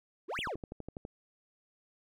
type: exponential two-way sweep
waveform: triangle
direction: up then down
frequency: 290.8 to 3523 to 290.8 Hz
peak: -33 dBFS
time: 0.28-0.56 s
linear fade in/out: 20 ms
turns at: 0.4 s
type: click train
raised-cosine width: 2 ms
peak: -28 dBFS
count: 9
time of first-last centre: 0.39-1.051 s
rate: 12.1 Hz
effects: none